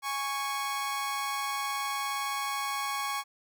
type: tone pair together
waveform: sawtooth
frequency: 826.7 / 1108.7 Hz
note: G#5 / C#6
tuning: -8 / 0 cents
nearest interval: perfect fourth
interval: 508 cents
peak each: -32 / -28 dBFS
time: 0.02-3.24 s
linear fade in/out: 50 ms
effects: none